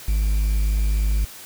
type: tone with quantisation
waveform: triangle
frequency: 51.91 Hz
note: G#1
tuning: in tune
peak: -15 dBFS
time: 0.08-1.25 s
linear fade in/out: 5 ms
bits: 7
effects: white hiss -40 dBFS RMS until 1.45 s